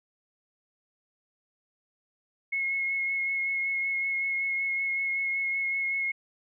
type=tone with vibrato; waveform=sine; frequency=2172 Hz; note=C#7; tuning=36 cents flat; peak=-26 dBFS; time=2.52-6.12 s; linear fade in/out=10 ms; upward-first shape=sine; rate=5.3 Hz; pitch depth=15 cents each way; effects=none